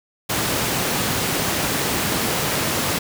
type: high-pass noise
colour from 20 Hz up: pink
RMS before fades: -22 dBFS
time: 0.29-2.99 s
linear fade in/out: 10 ms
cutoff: 110 Hz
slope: 12 dB/octave
effects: none